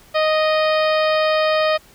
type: harmonic tone with a mistuned harmonic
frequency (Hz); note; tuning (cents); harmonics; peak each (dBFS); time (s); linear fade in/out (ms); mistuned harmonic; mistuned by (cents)
622.3; D#5; 0; 1 / 2 / 3 / 4 / 5 / 6 / 7 / 8; -16 / -22 / -26 / -28 / -30 / -32 / -33 / -34; 0.14-1.78; 20; 4; -15
effects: pink hiss -49 dBFS RMS until 1.94 s